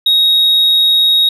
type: tone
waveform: sine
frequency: 3771 Hz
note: A#7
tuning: 19 cents sharp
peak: -5 dBFS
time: 0.06-1.29 s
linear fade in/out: 5 ms
effects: tanh soft clip ceiling -6 dBFS